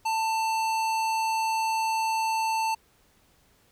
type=tone with hard clipping; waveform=sine; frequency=890 Hz; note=A5; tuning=20 cents sharp; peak=-26 dBFS; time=0.05-2.75 s; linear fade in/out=10 ms; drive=17 dB; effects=pink hiss -63 dBFS RMS until 3.71 s